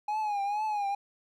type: tone with vibrato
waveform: triangle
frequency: 830 Hz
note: G#5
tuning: 1 cent flat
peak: -26 dBFS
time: 0.08-0.95 s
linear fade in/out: 5 ms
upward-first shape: triangle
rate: 2.2 Hz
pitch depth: 90 cents each way
effects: none